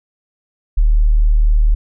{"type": "tone", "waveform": "sine", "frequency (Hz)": 38, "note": "D#1", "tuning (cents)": -40, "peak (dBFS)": -8, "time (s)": [0.77, 1.75], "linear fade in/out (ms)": 10, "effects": []}